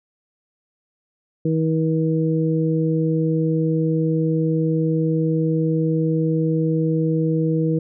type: harmonic tone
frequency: 160 Hz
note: D#3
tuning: 49 cents sharp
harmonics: 1 / 2 / 3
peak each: -19 / -22 / -24 dBFS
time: 1.45-7.79 s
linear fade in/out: 5 ms
effects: none